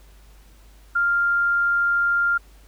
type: tone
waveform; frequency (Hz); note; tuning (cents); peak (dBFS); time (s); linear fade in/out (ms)
sine; 1396.9; F6; 0; -17; 0.95-2.38; 10
effects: added 50 Hz sine -47 dBFS peak until 2.67 s + pink hiss -56 dBFS RMS until 2.67 s